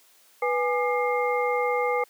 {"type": "tone cluster", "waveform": "sine", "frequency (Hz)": [491.5, 827, 1204, 2118], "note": ["B4", "G#5", "D6", "C7"], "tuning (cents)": [-8, -8, 43, 21], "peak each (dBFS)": [-24, -28, -30, -30], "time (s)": [0.42, 2.04], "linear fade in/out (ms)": 5, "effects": ["white hiss -58 dBFS RMS until 2.09 s", "high-pass 300 Hz 12 dB/octave"]}